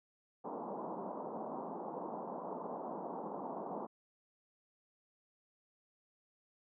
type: band-pass noise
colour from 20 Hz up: white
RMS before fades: -43 dBFS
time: 0.44-3.87 s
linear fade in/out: 10 ms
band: 170 to 1000 Hz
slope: 48 dB/octave
effects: none